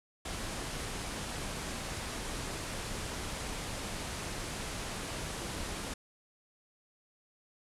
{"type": "low-pass noise", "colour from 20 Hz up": "pink", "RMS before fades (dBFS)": -39, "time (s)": [0.25, 5.94], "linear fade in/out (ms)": 5, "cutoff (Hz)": 11000, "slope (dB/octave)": 48, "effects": []}